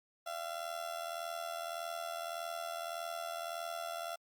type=tone with amplitude modulation; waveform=30% pulse; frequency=680 Hz; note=F5; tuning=46 cents flat; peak=-33 dBFS; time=0.26-4.16 s; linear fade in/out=10 ms; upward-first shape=sine; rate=81.7 Hz; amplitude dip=70%; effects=Opus 48 kbps